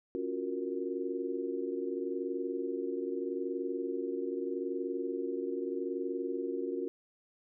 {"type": "chord", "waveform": "sine", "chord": "Gb major seventh", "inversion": "second", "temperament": "equal", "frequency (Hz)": [277.2, 349.2, 370, 466.2], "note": ["Db4", "F4", "Gb4", "Bb4"], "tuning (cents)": [0, 0, 0, 0], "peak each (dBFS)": [-39, -38, -37, -39], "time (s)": [0.15, 6.88], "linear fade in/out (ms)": 0, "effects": []}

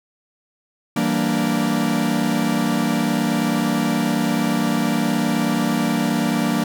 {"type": "chord", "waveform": "45% pulse", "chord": "E half-diminished seventh", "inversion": "none", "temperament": "equal with one note detuned", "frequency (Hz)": [164.81, 194.08, 233.1, 293.7], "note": ["E3", "G3", "Bb3", "D4"], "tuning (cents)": [0, -17, 0, 0], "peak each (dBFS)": [-26, -24, -21, -24], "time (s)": [0.96, 6.64], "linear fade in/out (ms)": 5, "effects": []}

